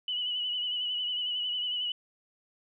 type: tone with vibrato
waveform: sine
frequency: 2960 Hz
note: F#7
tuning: in tune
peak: -29 dBFS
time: 0.08-1.92 s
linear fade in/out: 2 ms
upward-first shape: sine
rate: 11 Hz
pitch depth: 40 cents each way
effects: none